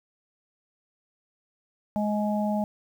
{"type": "harmonic tone", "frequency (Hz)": 209.6, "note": "G#3", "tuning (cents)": 16, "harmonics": [1, 3, 4], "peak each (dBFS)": [-25, -30, -32], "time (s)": [1.96, 2.64], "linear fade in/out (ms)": 0, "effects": ["9-bit"]}